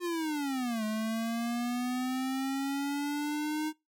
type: linear two-way sweep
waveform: square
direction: down then up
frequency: 357.2 to 214 to 310.9 Hz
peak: -31 dBFS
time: 0-3.73 s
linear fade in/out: 50 ms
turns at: 0.84 s
effects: noise-tail reverb RT60 0.2 s tail -23 dB re dry